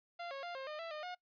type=tone with pitch steps; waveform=sawtooth; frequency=692 / 548 / 698 / 533 / 608 / 664 / 609 / 720 Hz; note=F5 / C#5 / F5 / C5 / D#5 / E5 / D#5 / F#5; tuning=-16 / -20 / -1 / +32 / -40 / +12 / -37 / -47 cents; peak=-38 dBFS; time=0.19-1.15 s; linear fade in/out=10 ms; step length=120 ms; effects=noise-tail reverb RT60 0.1 s tail -23 dB re dry + resampled to 11025 Hz